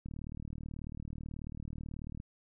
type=click train; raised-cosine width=5 ms; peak=-30 dBFS; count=83; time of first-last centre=0.06-2.201 s; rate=38.3 Hz; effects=none